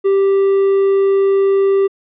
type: tone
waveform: triangle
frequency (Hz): 392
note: G4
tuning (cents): 0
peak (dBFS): -8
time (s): 0.04-1.88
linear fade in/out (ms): 20
effects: resampled to 8000 Hz